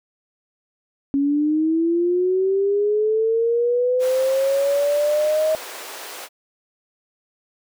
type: linear sweep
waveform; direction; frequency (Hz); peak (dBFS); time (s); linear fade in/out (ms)
sine; up; 275.5 to 632; -16; 1.14-5.55; 0
type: high-pass noise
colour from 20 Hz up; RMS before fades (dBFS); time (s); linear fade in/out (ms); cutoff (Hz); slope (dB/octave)
pink; -35; 3.99-6.29; 50; 420; 24
effects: none